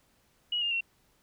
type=tone with pitch steps; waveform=sine; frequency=2907 / 2816 / 2728 Hz; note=F#7 / F7 / F7; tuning=-31 / +14 / -41 cents; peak=-27 dBFS; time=0.52-0.808 s; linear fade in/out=5 ms; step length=96 ms; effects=pink hiss -68 dBFS RMS until 1.22 s